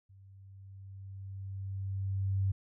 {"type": "tone with level ramp", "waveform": "sine", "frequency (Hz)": 97, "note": "G2", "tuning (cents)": -18, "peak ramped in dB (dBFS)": [-54, -26], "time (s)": [0.09, 2.52], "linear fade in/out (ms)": 10, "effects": []}